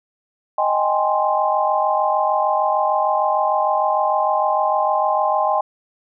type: chord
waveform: sine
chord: Ab major seventh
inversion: second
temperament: equal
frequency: 622.3 / 784 / 830.6 / 1046.5 Hz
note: Eb5 / G5 / Ab5 / C6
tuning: 0 / 0 / 0 / 0 cents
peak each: -21 dBFS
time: 0.58-5.61 s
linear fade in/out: 5 ms
effects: none